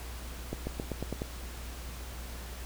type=accelerating click train; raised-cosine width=2 ms; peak=-20 dBFS; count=7; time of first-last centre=0.53-1.219 s; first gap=140 ms; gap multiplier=0.92; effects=added 60 Hz sine -40 dBFS peak until 2.65 s + pink hiss -46 dBFS RMS until 2.65 s